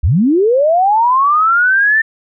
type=linear sweep; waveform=sine; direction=up; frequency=55.7 to 1802 Hz; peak=-8 dBFS; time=0.03-2.02 s; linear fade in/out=10 ms; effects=none